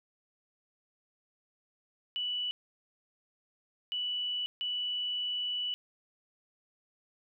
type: tone bursts at uneven times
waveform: sine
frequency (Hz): 2960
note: F#7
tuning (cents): 0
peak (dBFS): -31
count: 3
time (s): 2.16-2.51 / 3.92-4.46 / 4.61-5.74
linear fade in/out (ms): 0
effects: none